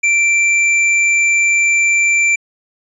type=tone with tanh clipping; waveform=sine; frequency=2349 Hz; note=D7; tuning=in tune; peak=-12 dBFS; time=0.03-2.36 s; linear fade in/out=10 ms; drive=14 dB; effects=resampled to 22050 Hz